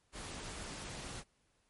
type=noise; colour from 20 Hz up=pink; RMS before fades=-45 dBFS; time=0.12-1.24 s; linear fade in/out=50 ms; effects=pink hiss -75 dBFS RMS until 1.69 s + MP3 48 kbps